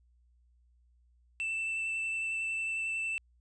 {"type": "tone with vibrato", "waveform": "triangle", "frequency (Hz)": 2659, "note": "E7", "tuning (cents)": 14, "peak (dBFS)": -30, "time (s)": [1.4, 3.18], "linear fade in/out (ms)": 0, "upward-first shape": "sine", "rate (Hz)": 11, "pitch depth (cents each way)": 11, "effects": ["added 60 Hz sine -63 dBFS peak until 3.4 s", "resampled to 22050 Hz"]}